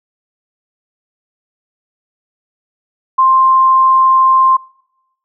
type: tone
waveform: sine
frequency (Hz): 1051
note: C6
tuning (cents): +7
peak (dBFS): -6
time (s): 3.18-4.57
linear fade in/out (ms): 10
effects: noise-tail reverb RT60 0.9 s tail -25 dB re dry